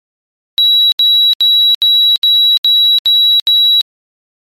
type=tone bursts; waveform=sine; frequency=3896 Hz; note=B7; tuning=24 cents flat; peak=-4 dBFS; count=8; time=0.58-3.811 s; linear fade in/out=0 ms; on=340 ms; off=73 ms; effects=tanh soft clip ceiling -3 dBFS + MP3 64 kbps